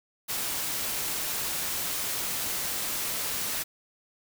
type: noise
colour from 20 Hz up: white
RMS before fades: -31 dBFS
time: 0.28-3.64 s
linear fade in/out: 20 ms
effects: none